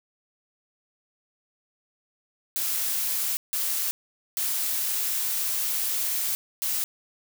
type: noise bursts at uneven times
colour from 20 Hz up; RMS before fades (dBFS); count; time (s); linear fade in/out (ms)
blue; -27; 4; 2.56-3.37 / 3.53-3.91 / 4.37-6.35 / 6.62-6.84; 0
effects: none